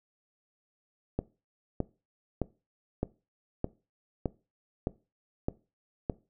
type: click train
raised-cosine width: 2 ms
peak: -15 dBFS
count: 9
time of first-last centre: 1.19-6.098 s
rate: 1.63 Hz
effects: noise-tail reverb RT60 0.3 s tail -20 dB re dry